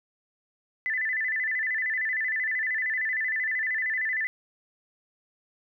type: tone with vibrato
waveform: sine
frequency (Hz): 1887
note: A#6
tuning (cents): +21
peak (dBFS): -25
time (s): 0.86-4.27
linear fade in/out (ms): 0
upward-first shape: square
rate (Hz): 13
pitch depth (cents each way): 110
effects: none